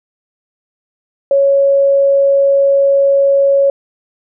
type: tone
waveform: sine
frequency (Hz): 554.4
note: C#5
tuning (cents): 0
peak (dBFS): -7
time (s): 1.31-3.7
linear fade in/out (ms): 2
effects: none